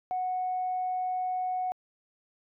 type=tone; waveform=sine; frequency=737 Hz; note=F#5; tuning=7 cents flat; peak=-27 dBFS; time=0.11-1.72 s; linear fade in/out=0 ms; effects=tanh soft clip ceiling -23 dBFS